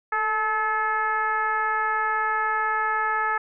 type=tone with frequency modulation; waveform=sine; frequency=1295 Hz; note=E6; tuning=31 cents flat; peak=-21 dBFS; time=0.12-3.38 s; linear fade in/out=5 ms; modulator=427 Hz; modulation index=1.3; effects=none